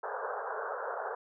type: band-pass noise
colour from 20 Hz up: pink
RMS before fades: -37 dBFS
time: 0.03-1.15 s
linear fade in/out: 5 ms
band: 420 to 1600 Hz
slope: 96 dB/octave
effects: none